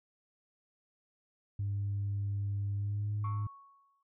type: tone with pitch glide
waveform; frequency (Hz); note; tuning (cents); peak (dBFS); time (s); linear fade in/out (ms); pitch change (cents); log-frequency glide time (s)
sine; 100.6 to 104.39; G2 to G#2; +45 to +9; -30; 1.59-3.47; 5; +64; 2.74-3.12
type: tone with exponential decay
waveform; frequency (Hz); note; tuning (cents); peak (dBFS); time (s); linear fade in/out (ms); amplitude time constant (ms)
sine; 1108.7; C#6; 0; -35; 3.24-4.03; 5; 170
effects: tanh soft clip ceiling -28 dBFS